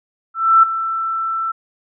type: tone with ADSR envelope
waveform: sine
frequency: 1333 Hz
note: E6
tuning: 19 cents sharp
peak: -5 dBFS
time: 0.34-1.52 s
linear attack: 290 ms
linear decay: 8 ms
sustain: -13 dB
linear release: 10 ms
effects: none